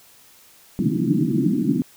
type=band-pass noise; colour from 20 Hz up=white; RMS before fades=-20 dBFS; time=0.79-1.82 s; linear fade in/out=0 ms; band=130 to 340 Hz; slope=96 dB/octave; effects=white hiss -51 dBFS RMS until 1.96 s